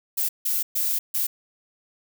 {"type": "noise bursts at uneven times", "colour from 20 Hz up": "violet", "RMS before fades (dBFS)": -24, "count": 4, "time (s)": [[0.17, 0.29], [0.45, 0.63], [0.75, 0.99], [1.14, 1.27]], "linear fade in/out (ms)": 10, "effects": []}